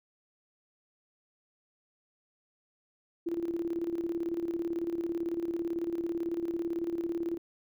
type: tone with tremolo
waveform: sine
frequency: 338.2 Hz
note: E4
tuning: 44 cents sharp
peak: -28 dBFS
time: 3.26-7.38 s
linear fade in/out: 10 ms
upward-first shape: square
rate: 18 Hz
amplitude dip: 60%
effects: none